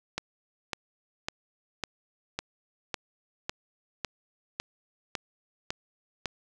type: click train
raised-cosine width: 0.2 ms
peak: -13 dBFS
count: 12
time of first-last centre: 0.18-6.257 s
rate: 1.81 Hz
effects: none